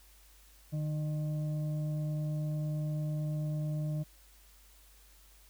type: tone with frequency modulation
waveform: sine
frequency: 151.5 Hz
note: D#3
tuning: 46 cents flat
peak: -31 dBFS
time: 0.72-4.04 s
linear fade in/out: 20 ms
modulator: 459 Hz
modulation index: 0.35
effects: added 50 Hz sine -59 dBFS peak until 5.49 s + white hiss -62 dBFS RMS until 5.49 s